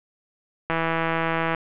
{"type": "click train", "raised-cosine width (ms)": 0.5, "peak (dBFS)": -9, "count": 140, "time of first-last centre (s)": [0.7, 1.548], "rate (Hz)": 164, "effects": ["resampled to 8000 Hz", "8-bit"]}